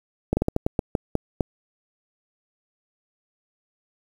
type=slowing click train; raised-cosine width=2 ms; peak=-7 dBFS; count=10; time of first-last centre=0.33-1.408 s; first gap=40 ms; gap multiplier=1.26; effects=7-bit